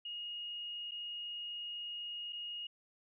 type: tone with dropouts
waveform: sine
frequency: 2868 Hz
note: F7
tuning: 45 cents sharp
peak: -40 dBFS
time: 0.05-2.67 s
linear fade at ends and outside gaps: 5 ms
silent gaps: 0.911-0.917 / 2.325-2.329 s
effects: none